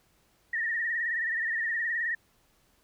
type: tone with vibrato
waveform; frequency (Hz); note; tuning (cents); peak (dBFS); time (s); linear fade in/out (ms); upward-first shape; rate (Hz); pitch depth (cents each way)
sine; 1844; A#6; -19; -27; 0.53-2.15; 5; sine; 19; 73
effects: pink hiss -67 dBFS RMS until 2.83 s